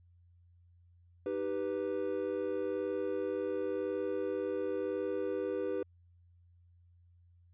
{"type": "chord", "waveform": "triangle", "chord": "Eb augmented", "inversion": "none", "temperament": "equal", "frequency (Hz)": [311.1, 392, 493.9], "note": ["Eb4", "G4", "B4"], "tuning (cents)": [0, 0, 0], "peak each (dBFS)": [-38, -34, -34], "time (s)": [1.26, 5.83], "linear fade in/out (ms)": 2, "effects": ["added 87 Hz sine -60 dBFS peak until 7.53 s", "resampled to 8000 Hz"]}